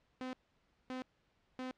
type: tone bursts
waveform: sawtooth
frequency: 256.4 Hz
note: C4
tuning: 35 cents flat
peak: -36 dBFS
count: 3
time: 0.21-1.71 s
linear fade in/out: 0 ms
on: 120 ms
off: 570 ms
effects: pink hiss -75 dBFS RMS until 1.77 s + low-pass 4000 Hz 12 dB/octave